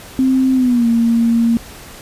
sine tone with pitch glide, 261.6 to 231.7 Hz, C4 to A#3, 0 to -10 cents, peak -10 dBFS, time 0.19-1.57 s, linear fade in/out 0 ms, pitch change -210 cents, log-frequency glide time 0.54-0.87 s, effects pink hiss -36 dBFS RMS until 2.01 s + resampled to 32000 Hz

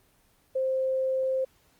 sine tone, 525 Hz, C5, 6 cents sharp, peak -24 dBFS, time 0.55-1.45 s, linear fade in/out 10 ms, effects pink hiss -64 dBFS RMS until 1.79 s + Opus 24 kbps

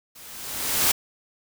white noise with level ramp, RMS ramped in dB -46 to -18 dBFS, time 0.15-0.92 s, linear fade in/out 10 ms, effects none

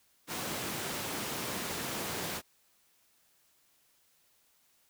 pink high-pass noise, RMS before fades -37 dBFS, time 0.27-2.42 s, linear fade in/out 50 ms, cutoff 150 Hz, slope 12 dB/octave, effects white hiss -69 dBFS RMS until 4.89 s

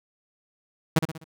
sawtooth tone with echo, 160 Hz, D#3, 49 cents sharp, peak -12 dBFS, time 0.96-0.99 s, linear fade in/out 5 ms, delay 63 ms, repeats 4, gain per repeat -7 dB, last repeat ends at 1.242 s, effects none

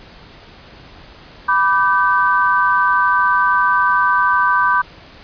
sine chord, G major, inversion first, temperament equal with one note detuned, 987.8 / 1174.7 / 1540.2 Hz, B5 / D6 / G6, 0 / 0 / -31 cents, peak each -16 dBFS, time 1.48-4.82 s, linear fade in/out 10 ms, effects pink hiss -41 dBFS RMS until 5.23 s + resampled to 11025 Hz

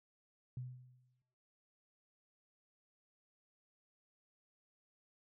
sine tone with exponential decay, 125.8 Hz, B2, 32 cents sharp, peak -39 dBFS, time 0.57-1.22 s, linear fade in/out 2 ms, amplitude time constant 140 ms, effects noise-tail reverb RT60 0.9 s tail -19 dB re dry

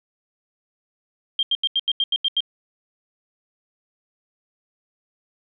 sine tone bursts, 3189 Hz, G7, 29 cents sharp, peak -17 dBFS, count 9, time 1.39-2.405 s, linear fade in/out 2 ms, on 39 ms, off 83 ms, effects none

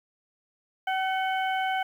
harmonic tone with a mistuned harmonic, 759 Hz, F#5, 44 cents sharp, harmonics 1 / 2 / 3 / 4, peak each -26 / -32 / -36 / -38 dBFS, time 0.87-1.83 s, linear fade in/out 5 ms, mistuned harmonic 3, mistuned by -48 cents, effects 9-bit

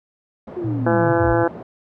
pink band-pass noise, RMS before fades -36 dBFS, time 0.47-1.63 s, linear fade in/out 5 ms, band 170 to 680 Hz, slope 12 dB/octave
sine linear sweep, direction down, 370 to 41.2 Hz, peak -23 dBFS, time 0.56-1.34 s, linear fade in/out 10 ms
sine tone with pitch glide, 116.54 to 115.2 Hz, A#2 to A#2, 0 to -20 cents, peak -22 dBFS, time 0.64-1.44 s, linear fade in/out 10 ms, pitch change -20 cents, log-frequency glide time 0.9-1.26 s
harmonic tone, 168.8 Hz, E3, 41 cents sharp, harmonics 2 / 3 / 4 / 5 / 6 / 7 / 8 / 9 / 10, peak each -19 / -20 / -24 / -24 / -30 / -32 / -31 / -28 / -34 dBFS, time 0.86-1.48 s, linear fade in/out 5 ms
effects none

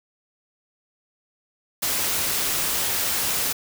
white noise, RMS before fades -24 dBFS, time 1.82-3.53 s, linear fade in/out 10 ms, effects none

